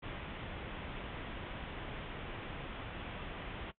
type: low-pass noise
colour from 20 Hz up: pink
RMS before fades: -44 dBFS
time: 0.02-3.72 s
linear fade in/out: 20 ms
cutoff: 3500 Hz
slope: 96 dB/octave
effects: noise-tail reverb RT60 0.1 s tail -18 dB re dry